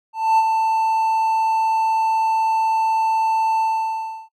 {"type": "tone with ADSR envelope", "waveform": "triangle", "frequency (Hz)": 888, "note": "A5", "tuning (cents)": 16, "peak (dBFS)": -9, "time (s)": [0.13, 4.29], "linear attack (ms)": 250, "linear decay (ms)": 41, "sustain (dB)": -5, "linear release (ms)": 680, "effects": ["noise-tail reverb RT60 0.1 s tail -22 dB re dry"]}